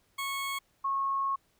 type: tone pair in turn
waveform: 20% pulse / sine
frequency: 1100 / 1093 Hz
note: C#6 / C#6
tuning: -14 / -25 cents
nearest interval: unison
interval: 11 cents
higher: first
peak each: -27 dBFS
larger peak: neither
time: 0.18-0.59 / 0.84-1.36 s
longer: second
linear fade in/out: 10 ms
effects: pink hiss -70 dBFS RMS until 1.59 s

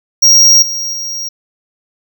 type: tone with level steps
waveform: square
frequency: 5630 Hz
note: F8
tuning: 13 cents sharp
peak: -4 / -17 / -19 dBFS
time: 0.22-1.29 s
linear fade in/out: 10 ms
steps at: 0.62 / 0.93 s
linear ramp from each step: 5 ms
effects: none

